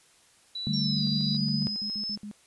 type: tone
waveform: sine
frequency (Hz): 3951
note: B7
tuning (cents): 0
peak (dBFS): -32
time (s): 0.55-1.37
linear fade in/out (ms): 5
type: chord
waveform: sine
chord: D suspended fourth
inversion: none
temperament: equal with one note detuned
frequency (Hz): 146.83 / 193.75 / 220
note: D3 / G3 / A3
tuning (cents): 0 / -20 / 0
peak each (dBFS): -30 / -31 / -30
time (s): 0.67-1.67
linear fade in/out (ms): 0
type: linear two-way sweep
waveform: sine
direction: down then up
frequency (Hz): 5588 to 4789 to 5260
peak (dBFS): -30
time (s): 0.73-2.16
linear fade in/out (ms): 10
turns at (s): 1.06
type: tone bursts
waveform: sine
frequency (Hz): 207.7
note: G#3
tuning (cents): 0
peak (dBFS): -36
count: 10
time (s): 0.99-2.313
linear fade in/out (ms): 0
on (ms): 81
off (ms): 57
effects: white hiss -60 dBFS RMS until 2.46 s + resampled to 24000 Hz